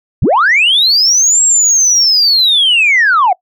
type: linear two-way sweep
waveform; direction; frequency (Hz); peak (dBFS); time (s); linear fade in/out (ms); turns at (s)
sine; up then down; 51.8 to 7650 to 692; -5; 0.22-3.33; 5; 1.43
effects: noise-tail reverb RT60 0.1 s tail -23 dB re dry + tanh soft clip ceiling -3 dBFS